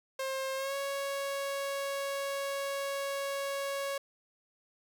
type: tone with pitch glide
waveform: sawtooth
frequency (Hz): 532 to 554.9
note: C5 to C#5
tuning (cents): +29 to +2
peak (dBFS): -29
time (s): 0.19-3.98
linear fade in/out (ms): 5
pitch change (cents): +73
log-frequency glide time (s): 0.56-0.75
effects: none